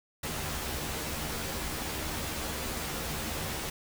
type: noise with comb filter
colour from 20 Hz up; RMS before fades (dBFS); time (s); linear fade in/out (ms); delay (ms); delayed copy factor
pink; -35; 0.23-3.7; 5; 13; +0.65
effects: none